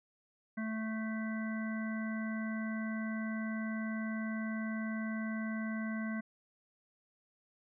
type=harmonic tone; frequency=220 Hz; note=A3; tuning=in tune; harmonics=1 / 3 / 5 / 7 / 9; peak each=-35 / -48 / -50 / -46 / -47 dBFS; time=0.57-6.21 s; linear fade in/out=10 ms; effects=none